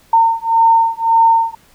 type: beating tone pair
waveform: sine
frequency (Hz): 910 / 911.8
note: A#5 / A#5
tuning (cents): -42 / -39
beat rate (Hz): 1.8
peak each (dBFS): -12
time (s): 0.13-1.55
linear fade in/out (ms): 5
effects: pink hiss -50 dBFS RMS until 1.74 s